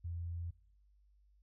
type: tone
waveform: sine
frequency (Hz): 85.3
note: F2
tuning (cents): -40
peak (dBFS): -38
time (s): 0.04-0.51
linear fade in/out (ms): 10
effects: noise-tail reverb RT60 0.8 s tail -26 dB re dry + added 50 Hz sine -65 dBFS peak until 1.42 s